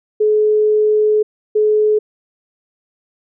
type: tone bursts at uneven times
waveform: sine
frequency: 426.2 Hz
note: G#4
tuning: 45 cents sharp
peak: -10 dBFS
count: 2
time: 0.2-1.23 / 1.55-1.99 s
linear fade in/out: 10 ms
effects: none